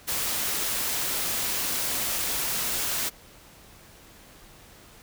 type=noise; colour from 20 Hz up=white; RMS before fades=-28 dBFS; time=0.07-3.1 s; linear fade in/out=20 ms; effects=pink hiss -51 dBFS RMS until 5.02 s